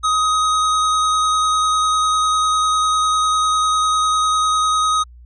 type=tone with vibrato; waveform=square; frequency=1257 Hz; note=D#6; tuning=17 cents sharp; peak=-15 dBFS; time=0.03-5.04 s; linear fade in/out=20 ms; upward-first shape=sine; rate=10 Hz; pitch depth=11 cents each way; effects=added 60 Hz sine -39 dBFS peak until 5.25 s + resampled to 22050 Hz